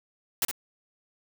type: noise with echo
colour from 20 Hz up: white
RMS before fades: -25 dBFS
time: 0.42-0.45 s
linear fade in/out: 2 ms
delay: 63 ms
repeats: 1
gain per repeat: -7 dB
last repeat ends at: 0.513 s
effects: none